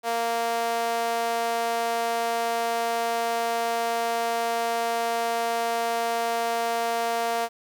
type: tone with high-pass filter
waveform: sawtooth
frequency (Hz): 231.9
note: A#3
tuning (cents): -9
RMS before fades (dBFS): -26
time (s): 0.03-7.49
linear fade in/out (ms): 50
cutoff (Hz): 630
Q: 2.7
effects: 9-bit